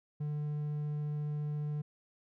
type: tone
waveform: triangle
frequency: 148.8 Hz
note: D3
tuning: 23 cents sharp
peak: -31 dBFS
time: 0.2-1.82 s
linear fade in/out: 10 ms
effects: none